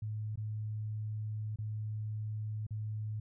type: tone with dropouts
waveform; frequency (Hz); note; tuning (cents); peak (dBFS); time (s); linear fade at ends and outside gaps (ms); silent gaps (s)
sine; 107.4; A2; -41; -35; 0.02-3.2; 5; 0.358-0.374 / 1.56-1.586 / 2.667-2.707
effects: none